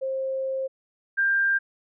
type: tone pair in turn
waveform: sine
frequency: 531 / 1591.2 Hz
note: C5 / G6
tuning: +25 / +25 cents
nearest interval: octave + perfect fifth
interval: 1900 cents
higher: second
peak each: -25 / -19 dBFS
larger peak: second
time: 0.01-0.68 / 1.17-1.59 s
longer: first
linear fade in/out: 20 ms
effects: none